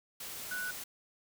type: tone in noise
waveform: sine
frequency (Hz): 1480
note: F#6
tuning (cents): 0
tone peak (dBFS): -35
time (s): 0.51-0.71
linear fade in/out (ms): 5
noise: white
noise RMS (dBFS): -43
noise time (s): 0.2-0.84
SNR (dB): +5
effects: none